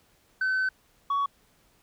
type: tone pair in turn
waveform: sine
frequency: 1524 / 1122.9 Hz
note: G6 / C#6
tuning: -49 / +22 cents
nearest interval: perfect fourth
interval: 529 cents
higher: first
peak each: -21 dBFS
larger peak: neither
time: 0.41-0.69 / 1.1-1.26 s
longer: first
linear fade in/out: 5 ms
effects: tanh soft clip ceiling -22 dBFS + pink hiss -64 dBFS RMS until 1.82 s